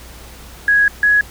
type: tone pair in turn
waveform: sine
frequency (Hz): 1661.2 / 1675.7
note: G#6 / G#6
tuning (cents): 0 / +15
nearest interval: unison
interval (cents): 15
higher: second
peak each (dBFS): -9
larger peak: neither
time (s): 0.68-0.88 / 1.03-1.21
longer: first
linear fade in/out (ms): 2
effects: added 60 Hz sine -39 dBFS peak until 1.3 s + pink hiss -39 dBFS RMS until 1.3 s